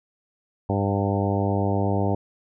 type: harmonic tone with a mistuned harmonic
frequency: 99.7 Hz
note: G2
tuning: 30 cents sharp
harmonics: 1 / 2 / 3 / 4 / 5 / 6 / 7 / 8 / 9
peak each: -24 / -27 / -29 / -30 / -31 / -32 / -32 / -33 / -34 dBFS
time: 0.69-2.15 s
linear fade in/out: 5 ms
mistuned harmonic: 8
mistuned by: -25 cents
effects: none